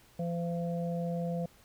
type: harmonic tone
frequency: 170.8 Hz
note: F3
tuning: 38 cents flat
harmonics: 1 / 3 / 4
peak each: -32 / -37 / -41 dBFS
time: 0.19-1.46 s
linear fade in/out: 5 ms
effects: pink hiss -61 dBFS RMS until 1.64 s